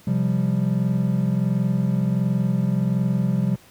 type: chord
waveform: triangle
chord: C suspended fourth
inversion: none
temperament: equal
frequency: 130.81 / 174.61 / 196 Hz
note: C3 / F3 / G3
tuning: 0 / 0 / 0 cents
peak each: -21 dBFS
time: 0.07-3.56 s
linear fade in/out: 5 ms
effects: pink hiss -51 dBFS RMS until 3.7 s + high-pass 60 Hz 12 dB/octave